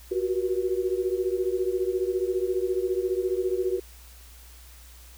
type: tone cluster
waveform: sine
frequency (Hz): 364.9 / 379.5 / 480.5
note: F#4 / F#4 / B4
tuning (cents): -24 / +44 / -48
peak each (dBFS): -27 / -27 / -32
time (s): 0.11-3.8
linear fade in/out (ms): 10
effects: added 60 Hz sine -47 dBFS peak until 5.17 s + white hiss -52 dBFS RMS until 5.17 s